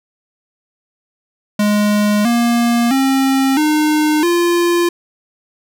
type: tone with pitch steps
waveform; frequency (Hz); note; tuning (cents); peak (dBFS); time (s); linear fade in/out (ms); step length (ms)
square; 208.1 / 236.3 / 268.3 / 304.7 / 346; G#3 / A#3 / C4 / D#4 / F4; +4 / +24 / +44 / -36 / -16; -12; 1.59-4.89; 5; 660
effects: none